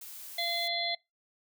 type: noise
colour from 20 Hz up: blue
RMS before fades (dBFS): -45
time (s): 0.01-0.68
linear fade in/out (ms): 5
type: harmonic tone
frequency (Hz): 687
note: F5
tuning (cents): -29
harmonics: 1 / 3 / 5 / 6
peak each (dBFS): -36 / -35 / -35 / -34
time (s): 0.38-0.95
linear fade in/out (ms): 5
effects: noise-tail reverb RT60 0.2 s tail -23 dB re dry